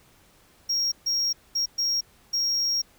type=tone bursts at uneven times; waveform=triangle; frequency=5588 Hz; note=F8; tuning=in tune; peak=-21 dBFS; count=5; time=0.69-0.92 / 1.06-1.33 / 1.55-1.66 / 1.78-2.01 / 2.33-2.82 s; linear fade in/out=10 ms; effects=pink hiss -58 dBFS RMS until 2.98 s